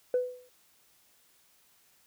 sine tone with exponential decay, 498.8 Hz, B4, 17 cents sharp, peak -20 dBFS, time 0.14-0.49 s, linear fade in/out 2 ms, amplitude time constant 74 ms, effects tanh soft clip ceiling -20 dBFS + white hiss -65 dBFS RMS until 2.06 s

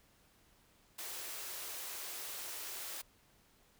white high-pass noise, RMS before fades -44 dBFS, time 0.98-3.02 s, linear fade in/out 10 ms, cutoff 310 Hz, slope 48 dB/octave, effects pink hiss -68 dBFS RMS until 3.79 s

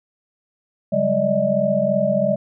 sine tone cluster, 141.1 / 187.1 / 202.3 / 587 / 630 Hz, C#3 / F#3 / G#3 / D5 / D#5, +31 / +20 / -45 / -1 / +21 cents, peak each -28 / -27 / -23 / -20 / -20 dBFS, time 0.92-2.36 s, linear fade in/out 10 ms, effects none

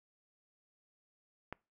click, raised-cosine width 0.5 ms, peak -25 dBFS, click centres 1.526 s, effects noise-tail reverb RT60 0.3 s tail -25 dB re dry

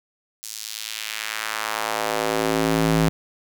square tone with high-pass filter sweep, 54.5 Hz, A1, 16 cents flat, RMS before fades -24 dBFS, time 0.43-3.09 s, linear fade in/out 0 ms, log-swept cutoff 6300 to 140 Hz, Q 1.2, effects none

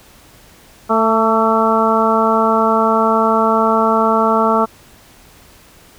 harmonic tone with a mistuned harmonic, 222.4 Hz, A3, 19 cents sharp, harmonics 1 / 2 / 3 / 4 / 5 / 6, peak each -18 / -18 / -18 / -18 / -18 / -18 dBFS, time 0.89-4.66 s, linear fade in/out 20 ms, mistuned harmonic 5, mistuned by +30 cents, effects pink hiss -45 dBFS RMS until 5.98 s

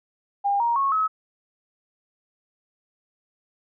sine tone with pitch steps, 804 / 939.7 / 1098.3 / 1283.7 Hz, G5 / A#5 / C#6 / E6, +44 / +14 / -16 / -46 cents, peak -19 dBFS, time 0.44-1.08 s, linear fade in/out 20 ms, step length 160 ms, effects none

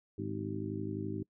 harmonic tone with a mistuned harmonic, 51.91 Hz, G#1, in tune, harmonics 2 / 3 / 4 / 5 / 6 / 7, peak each -41 / -45 / -42 / -44 / -40 / -42 dBFS, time 0.18-1.23 s, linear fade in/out 5 ms, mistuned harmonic 7, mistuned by +88 cents, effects noise-tail reverb RT60 0.1 s tail -24 dB re dry

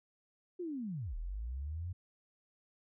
sine linear two-way sweep, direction down then up, 370 to 37 to 92.4 Hz, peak -37 dBFS, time 0.59-1.93 s, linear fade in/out 10 ms, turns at 1.16 s, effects none

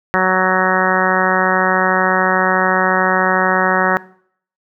harmonic tone, 186.2 Hz, F#3, 11 cents sharp, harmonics 1 / 2 / 3 / 4 / 5 / 6 / 7 / 8 / 9 / 10, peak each -21 / -21 / -21 / -21 / -21 / -21 / -21 / -21 / -21 / -21 dBFS, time 0.14-3.97 s, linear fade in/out 0 ms, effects noise-tail reverb RT60 0.6 s tail -20 dB re dry

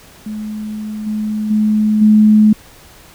sine tone with level steps, 213.7 Hz, G#3, 50 cents sharp, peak -21 / -16 / -10 / -5 dBFS, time 0.26-2.53 s, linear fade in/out 5 ms, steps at 1.06 / 1.5 / 2.01 s, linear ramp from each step 10 ms, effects pink hiss -42 dBFS RMS until 3.14 s

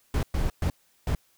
brown noise bursts at uneven times, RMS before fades -25 dBFS, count 4, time 0.14-0.23 / 0.34-0.5 / 0.62-0.7 / 1.07-1.15 s, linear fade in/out 2 ms, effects white hiss -65 dBFS RMS until 1.37 s

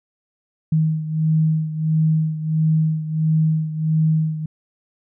sine beating tone pair, 157.3 / 158.8 Hz, D#3 / D#3, +19 / +36 cents, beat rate 1.5 Hz, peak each -17 / -22 dBFS, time 0.72-4.46 s, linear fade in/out 5 ms, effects none

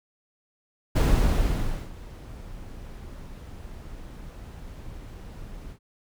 brown noise with ADSR envelope, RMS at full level -18 dBFS, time 0.95-5.79 s, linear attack 15 ms, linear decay 930 ms, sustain -22 dB, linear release 82 ms, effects none

